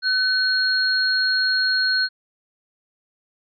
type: tone pair together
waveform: sine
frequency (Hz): 1514 / 4275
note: F#6 / C8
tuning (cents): +39 / +36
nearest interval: octave + tritone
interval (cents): 1797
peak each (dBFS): -20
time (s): 0.02-2.09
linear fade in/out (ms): 50
effects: none